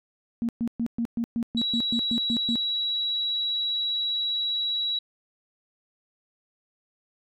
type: tone bursts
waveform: sine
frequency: 233.1 Hz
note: A#3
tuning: in tune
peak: -23 dBFS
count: 12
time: 0.42-2.556 s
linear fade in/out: 0 ms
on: 68 ms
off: 120 ms
type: tone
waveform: sine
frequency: 3895 Hz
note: B7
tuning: 25 cents flat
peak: -24 dBFS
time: 1.57-4.99 s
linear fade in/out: 5 ms
effects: tanh soft clip ceiling -15 dBFS